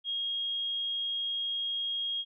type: tone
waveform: sine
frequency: 3264 Hz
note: G#7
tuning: 31 cents flat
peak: -30 dBFS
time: 0.04-2.25 s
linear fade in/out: 50 ms
effects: none